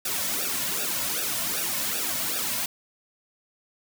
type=noise with flanger; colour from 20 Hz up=white; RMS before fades=-28 dBFS; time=0.05-2.66 s; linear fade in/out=5 ms; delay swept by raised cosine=0.95 to 2.55 ms; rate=2.6 Hz; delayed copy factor=-1; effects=none